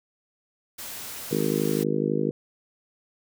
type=noise; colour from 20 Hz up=white; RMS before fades=-37 dBFS; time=0.78-1.84 s; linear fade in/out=10 ms
type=harmonic tone; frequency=52 Hz; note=G#1; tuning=3 cents sharp; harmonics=3 / 4 / 5 / 6 / 7 / 8 / 9; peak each=-30 / -30 / -30 / -30 / -30 / -30 / -30 dBFS; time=1.31-2.31 s; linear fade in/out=5 ms
effects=none